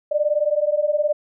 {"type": "beating tone pair", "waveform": "sine", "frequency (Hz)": [587.3, 606.3], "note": ["D5", "D#5"], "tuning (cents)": [0, -45], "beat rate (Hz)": 19, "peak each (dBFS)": -20, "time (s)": [0.11, 1.13], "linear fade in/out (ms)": 10, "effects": []}